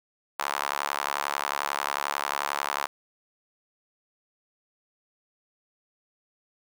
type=tone with high-pass filter; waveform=sawtooth; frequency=71.2 Hz; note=C#2; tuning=47 cents sharp; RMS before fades=-30 dBFS; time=0.39-2.87 s; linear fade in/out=5 ms; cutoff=1000 Hz; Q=2.2; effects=none